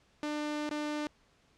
sawtooth tone with dropouts, 298.9 Hz, D4, 31 cents sharp, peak -29 dBFS, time 0.23-1.07 s, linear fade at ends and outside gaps 0 ms, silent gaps 0.692-0.711 s, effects pink hiss -67 dBFS RMS until 1.57 s + low-pass 6000 Hz 12 dB/octave

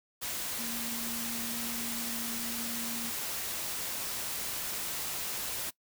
sine tone in noise, 233.1 Hz, A#3, in tune, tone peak -40 dBFS, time 0.58-3.11 s, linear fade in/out 20 ms, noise white, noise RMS -36 dBFS, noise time 0.21-5.71 s, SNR -7 dB, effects noise-tail reverb RT60 0.1 s tail -21 dB re dry

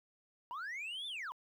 sine linear two-way sweep, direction up then down, 917 to 3600 to 917 Hz, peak -37 dBFS, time 0.51-1.32 s, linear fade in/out 0 ms, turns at 1.07 s, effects tanh soft clip ceiling -39 dBFS + 12-bit

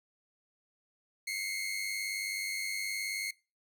sawtooth tone pair together, 2093 / 2192 Hz, C7 / C#7, 0 / -20 cents, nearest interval minor second, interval 80 cents, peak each -34 / -33 dBFS, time 1.27-3.31 s, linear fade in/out 5 ms, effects noise-tail reverb RT60 0.3 s tail -22 dB re dry

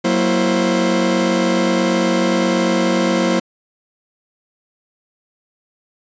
40% pulse tone cluster, 186.1 / 233.9 / 332.3 / 529 Hz, F#3 / A#3 / E4 / C5, +10 / +6 / +14 / +19 cents, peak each -19 dBFS, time 0.04-3.4 s, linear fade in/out 10 ms, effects resampled to 16000 Hz

